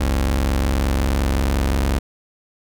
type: tone pair together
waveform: sawtooth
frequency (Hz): 45.59 / 68.4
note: F#1 / C#2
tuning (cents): -25 / -23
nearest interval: perfect fifth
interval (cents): 702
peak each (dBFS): -17 / -14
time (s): 0-1.99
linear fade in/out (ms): 10
effects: none